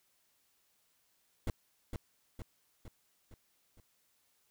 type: noise with echo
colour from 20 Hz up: brown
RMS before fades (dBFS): -32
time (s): 1.47-1.5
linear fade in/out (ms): 2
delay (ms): 460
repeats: 5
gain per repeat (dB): -5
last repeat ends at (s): 3.8
effects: white hiss -74 dBFS RMS until 4.5 s